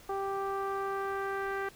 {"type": "tone with low-pass filter sweep", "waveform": "sawtooth", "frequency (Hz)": 392, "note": "G4", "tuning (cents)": 0, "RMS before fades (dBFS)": -34, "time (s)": [0.09, 1.69], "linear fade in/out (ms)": 5, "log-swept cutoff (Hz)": [1000, 1700], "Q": 2.8, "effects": ["pink hiss -55 dBFS RMS until 1.75 s"]}